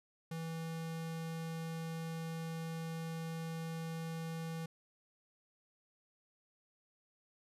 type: tone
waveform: square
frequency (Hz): 163.5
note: E3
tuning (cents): -14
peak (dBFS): -40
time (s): 0.31-4.66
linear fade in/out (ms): 5
effects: resampled to 32000 Hz